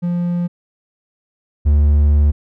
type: tone pair in turn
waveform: triangle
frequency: 174.61 / 73.41 Hz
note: F3 / D2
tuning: 0 / 0 cents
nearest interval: octave + minor third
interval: 1500 cents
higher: first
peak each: -14 / -7 dBFS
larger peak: second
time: 0.02-0.48 / 1.65-2.32 s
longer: second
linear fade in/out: 20 ms
effects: none